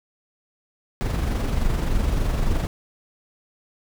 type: noise with amplitude modulation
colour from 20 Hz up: brown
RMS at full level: -20 dBFS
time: 1.01-2.67 s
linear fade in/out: 0 ms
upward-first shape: sine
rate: 23.4 Hz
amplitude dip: 40%
effects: none